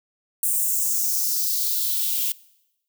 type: noise with high-pass filter sweep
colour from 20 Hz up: violet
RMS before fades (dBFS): -23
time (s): 0.43-2.32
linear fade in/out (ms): 2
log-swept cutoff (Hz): 8900 to 2800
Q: 2.8
effects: noise-tail reverb RT60 0.9 s tail -22 dB re dry

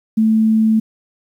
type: tone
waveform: sine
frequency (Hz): 220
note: A3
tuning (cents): 0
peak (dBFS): -10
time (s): 0.17-0.8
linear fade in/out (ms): 10
effects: 8-bit

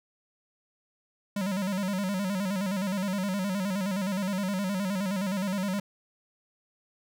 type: tone with vibrato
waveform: square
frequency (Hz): 193.7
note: G3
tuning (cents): -20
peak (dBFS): -28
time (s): 1.36-5.8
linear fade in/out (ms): 5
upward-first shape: square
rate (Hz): 9.6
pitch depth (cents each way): 84
effects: none

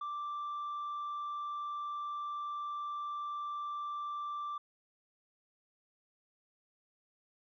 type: tone with tanh clipping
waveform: sine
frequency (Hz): 1174.7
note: D6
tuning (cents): 0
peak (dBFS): -37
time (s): 0.01-4.58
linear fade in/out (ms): 5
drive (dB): 1
effects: none

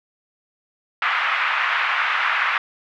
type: band-pass noise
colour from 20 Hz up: pink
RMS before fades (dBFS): -21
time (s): 1.02-2.58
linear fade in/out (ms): 2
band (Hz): 1100 to 2500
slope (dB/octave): 24
effects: none

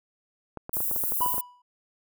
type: clicks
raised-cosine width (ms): 1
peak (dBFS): -22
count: 12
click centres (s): 0.573 / 0.694 / 0.769 / 0.805 / 0.913 / 0.962 / 1.038 / 1.121 / 1.207 / 1.262 / 1.342 / 1.381
type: high-pass noise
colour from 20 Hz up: white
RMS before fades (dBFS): -28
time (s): 0.73-1.41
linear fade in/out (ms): 5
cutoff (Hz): 11000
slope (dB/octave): 24
type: tone with exponential decay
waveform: triangle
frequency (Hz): 984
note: B5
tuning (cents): -7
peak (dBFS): -19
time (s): 1.21-1.62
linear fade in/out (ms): 5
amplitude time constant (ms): 87
effects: none

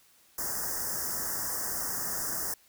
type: band-stop noise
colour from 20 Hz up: white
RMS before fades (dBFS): -33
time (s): 0.38-2.54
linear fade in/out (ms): 5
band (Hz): 1900 to 5000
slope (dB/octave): 96
effects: white hiss -62 dBFS RMS until 2.68 s

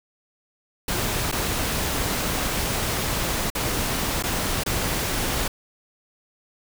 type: noise with dropouts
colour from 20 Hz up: pink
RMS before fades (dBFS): -25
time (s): 0.88-5.48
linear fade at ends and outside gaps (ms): 5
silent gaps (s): 1.316-1.324 / 3.502-3.55 / 4.226-4.236 / 4.636-4.661
effects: none

